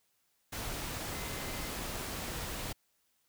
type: tone in noise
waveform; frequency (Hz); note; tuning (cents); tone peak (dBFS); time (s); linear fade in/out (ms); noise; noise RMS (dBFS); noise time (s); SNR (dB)
sine; 2060; C7; -28; -50; 1.11-1.7; 10; pink; -39; 0.52-2.73; -14
effects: white hiss -75 dBFS RMS until 3.28 s